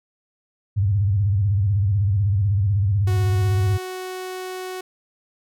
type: tone with vibrato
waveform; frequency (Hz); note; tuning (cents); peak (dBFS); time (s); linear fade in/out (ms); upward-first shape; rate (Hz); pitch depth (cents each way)
sine; 99.7; G2; +30; -16; 0.76-3.78; 20; square; 16; 110
type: tone with pitch glide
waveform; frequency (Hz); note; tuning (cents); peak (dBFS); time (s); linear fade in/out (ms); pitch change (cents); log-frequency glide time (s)
sawtooth; 368.3 to 370.4; F#4 to F#4; -8 to +2; -25; 3.07-4.81; 5; +10; 3.33-3.57
effects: none